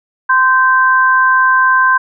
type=tone pair together; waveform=sine; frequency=1036.6 / 1559 Hz; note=C6 / G6; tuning=-16 / -10 cents; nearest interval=perfect fifth; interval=706 cents; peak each=-10 dBFS; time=0.29-1.98 s; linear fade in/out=10 ms; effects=none

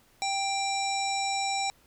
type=harmonic tone; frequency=786 Hz; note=G5; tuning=4 cents sharp; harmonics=1 / 3 / 5 / 7 / 9 / 10; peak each=-29 / -34 / -36 / -37 / -39 / -39 dBFS; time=0.22-1.7 s; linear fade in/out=0 ms; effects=pink hiss -62 dBFS RMS until 1.86 s

